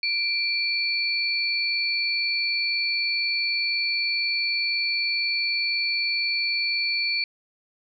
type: tone pair together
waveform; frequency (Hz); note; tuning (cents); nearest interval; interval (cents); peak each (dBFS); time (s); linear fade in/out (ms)
sine; 2353 / 4442; D7 / C#8; +3 / +3; major seventh; 1100; -25; 0.03-7.24; 2
effects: none